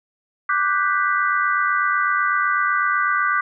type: chord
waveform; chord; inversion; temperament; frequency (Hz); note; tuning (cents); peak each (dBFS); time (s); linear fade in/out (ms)
sine; G major seventh; second; equal; 1174.7 / 1480 / 1568 / 1975.5; D6 / F#6 / G6 / B6; 0 / 0 / 0 / 0; -20 / -22 / -24 / -26; 0.49-3.41; 5
effects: none